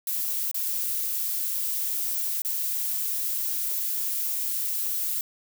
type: noise with dropouts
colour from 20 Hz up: violet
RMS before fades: -28 dBFS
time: 0.07-5.21 s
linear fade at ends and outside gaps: 2 ms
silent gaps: 0.514-0.544 / 2.42-2.448 s
effects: none